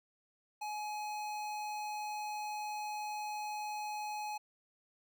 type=tone with notch filter; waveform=square; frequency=843 Hz; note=G#5; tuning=26 cents sharp; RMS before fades=-40 dBFS; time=0.61-4.38 s; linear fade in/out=10 ms; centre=11000 Hz; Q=1.6; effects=none